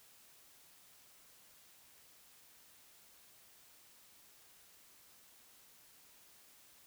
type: silence
effects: white hiss -63 dBFS RMS until 6.86 s